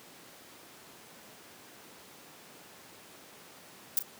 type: noise with echo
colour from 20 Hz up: violet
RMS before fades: -25 dBFS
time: 3.97-3.99 s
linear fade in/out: 2 ms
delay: 35 ms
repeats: 1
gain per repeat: -12 dB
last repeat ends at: 4.025 s
effects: pink hiss -52 dBFS RMS until 4.19 s + high-pass 200 Hz 12 dB/octave